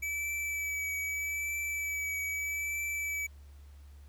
square tone with vibrato, 2298 Hz, D7, 38 cents flat, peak -33 dBFS, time 0.02-3.27 s, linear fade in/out 10 ms, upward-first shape triangle, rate 0.8 Hz, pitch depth 23 cents each way, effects added 71 Hz sine -49 dBFS peak until 4.08 s + pink hiss -66 dBFS RMS until 4.08 s

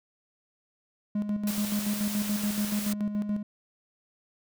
triangle tone with tremolo, 207.7 Hz, G#3, in tune, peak -23 dBFS, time 1.15-3.43 s, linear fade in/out 5 ms, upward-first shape square, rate 7 Hz, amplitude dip 55%
white noise, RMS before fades -36 dBFS, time 1.47-2.93 s, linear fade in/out 2 ms
effects none

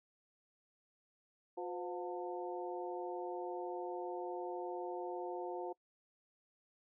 harmonic tone with a mistuned harmonic, 178.8 Hz, F3, 41 cents sharp, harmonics 2 / 3 / 4 / 5, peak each -42 / -46 / -46 / -47 dBFS, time 1.57-5.73 s, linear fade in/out 10 ms, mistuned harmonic 3, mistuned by -84 cents, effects noise-tail reverb RT60 0.1 s tail -24 dB re dry

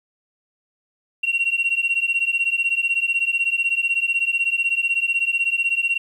sine beating tone pair, 2738 / 2754 Hz, F7 / F7, -35 / -25 cents, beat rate 16 Hz, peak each -20 dBFS, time 1.23-5.98 s, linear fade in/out 10 ms, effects tanh soft clip ceiling -13 dBFS + 9-bit

